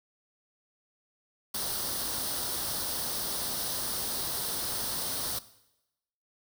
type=noise with comb filter; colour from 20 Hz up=white; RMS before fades=-33 dBFS; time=1.54-5.39 s; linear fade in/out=5 ms; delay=0.21 ms; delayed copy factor=+0.65; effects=noise-tail reverb RT60 0.9 s tail -17 dB re dry